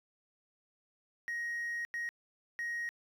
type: tone bursts at uneven times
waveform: triangle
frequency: 1881 Hz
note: A#6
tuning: 15 cents sharp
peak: -32 dBFS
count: 3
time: 1.28-1.85 / 1.94-2.09 / 2.59-2.89 s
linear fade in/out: 0 ms
effects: tanh soft clip ceiling -29 dBFS